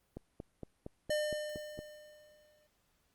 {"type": "click train", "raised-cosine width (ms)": 2, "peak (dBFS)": -29, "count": 8, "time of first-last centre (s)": [0.17, 1.79], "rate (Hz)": 4.32}
{"type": "tone with exponential decay", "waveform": "square", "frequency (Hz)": 603, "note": "D5", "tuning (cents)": 46, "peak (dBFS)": -30, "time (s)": [1.1, 2.67], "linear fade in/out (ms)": 5, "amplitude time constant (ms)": 340}
{"effects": ["pink hiss -75 dBFS RMS until 3.14 s", "Opus 32 kbps"]}